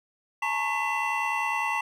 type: tone cluster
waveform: triangle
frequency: 858 / 928 / 1097 / 2004 / 2710 Hz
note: A5 / A#5 / C#6 / B6 / E7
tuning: -44 / -8 / -18 / +25 / +47 cents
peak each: -30 dBFS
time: 0.42-1.81 s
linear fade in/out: 5 ms
effects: none